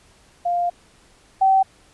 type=tone pair in turn; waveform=sine; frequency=700 / 768.9 Hz; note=F5 / G5; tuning=+4 / -34 cents; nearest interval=major second; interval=162 cents; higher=second; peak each=-18 / -12 dBFS; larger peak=second; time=0.45-0.7 / 1.41-1.63 s; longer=first; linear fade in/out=10 ms; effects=pink hiss -54 dBFS RMS until 1.93 s + resampled to 24000 Hz